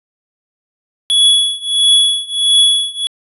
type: tone with tremolo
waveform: square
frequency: 3381 Hz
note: G#7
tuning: 30 cents sharp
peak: -6 dBFS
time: 1.1-3.07 s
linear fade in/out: 0 ms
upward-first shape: triangle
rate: 1.5 Hz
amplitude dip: 95%
effects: resampled to 32000 Hz